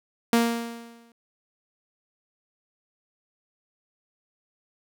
sawtooth tone with exponential decay, 233.1 Hz, A#3, in tune, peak -12 dBFS, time 0.33-1.12 s, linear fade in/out 2 ms, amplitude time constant 170 ms, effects none

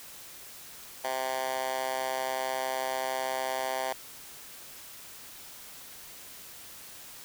10% pulse tone with high-pass filter, 130.81 Hz, C3, in tune, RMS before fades -32 dBFS, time 1.04-3.93 s, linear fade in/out 5 ms, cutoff 730 Hz, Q 1.8, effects white hiss -47 dBFS RMS until 7.24 s

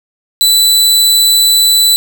sawtooth tone, 3983 Hz, B7, 14 cents sharp, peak -3 dBFS, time 0.41-1.96 s, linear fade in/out 0 ms, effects none

